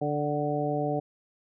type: harmonic tone with a mistuned harmonic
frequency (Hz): 146.83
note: D3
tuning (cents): 0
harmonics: 1 / 2 / 3 / 4 / 5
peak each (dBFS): -32 / -32 / -32 / -32 / -32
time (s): 0.01-1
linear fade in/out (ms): 10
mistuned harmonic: 5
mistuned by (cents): +24
effects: none